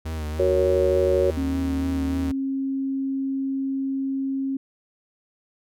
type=tone with vibrato; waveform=45% pulse; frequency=77.9 Hz; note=D#2; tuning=3 cents sharp; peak=-27 dBFS; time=0.05-2.32 s; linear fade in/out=10 ms; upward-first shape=sine; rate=3.4 Hz; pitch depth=51 cents each way
type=chord; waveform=sine; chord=F# major; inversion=none; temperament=just; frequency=370 / 462.5 / 555 Hz; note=F#4 / A#4 / C#5; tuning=0 / -14 / +2 cents; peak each=-21 / -24 / -21 dBFS; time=0.39-1.31 s; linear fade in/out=10 ms
type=tone; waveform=sine; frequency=270 Hz; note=C#4; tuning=45 cents flat; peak=-23 dBFS; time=1.37-4.57 s; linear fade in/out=5 ms
effects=none